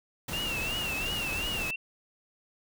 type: noise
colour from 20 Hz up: pink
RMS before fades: -36 dBFS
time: 0.28-1.71 s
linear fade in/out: 5 ms
type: tone with vibrato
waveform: sine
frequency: 2741 Hz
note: F7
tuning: 33 cents flat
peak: -31 dBFS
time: 0.33-1.76 s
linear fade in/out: 5 ms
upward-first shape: triangle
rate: 2.8 Hz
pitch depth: 120 cents each way
effects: none